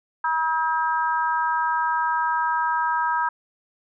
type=harmonic tone; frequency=320 Hz; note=D#4; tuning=49 cents sharp; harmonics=3 / 4 / 5; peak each=-22 / -26 / -27 dBFS; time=0.24-3.29 s; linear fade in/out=5 ms; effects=none